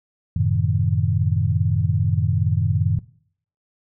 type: chord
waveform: sine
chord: F# diminished seventh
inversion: none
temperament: equal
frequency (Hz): 92.5 / 110 / 130.81 / 155.56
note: F#2 / A2 / C3 / Eb3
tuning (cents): 0 / 0 / 0 / 0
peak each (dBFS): -21 / -21 / -25 / -23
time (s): 0.36-2.99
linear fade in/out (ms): 5
effects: noise-tail reverb RT60 0.6 s tail -20 dB re dry